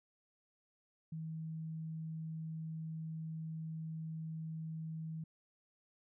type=tone; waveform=sine; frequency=160 Hz; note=D#3; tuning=49 cents sharp; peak=-40 dBFS; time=1.12-5.24 s; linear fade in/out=5 ms; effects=none